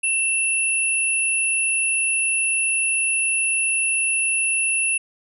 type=tone pair together; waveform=sine; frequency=2684 / 10133 Hz; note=E7 / D#9; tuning=+31 / +30 cents; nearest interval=octave + major seventh; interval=2299 cents; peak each=-21 dBFS; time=0.03-4.98 s; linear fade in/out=10 ms; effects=none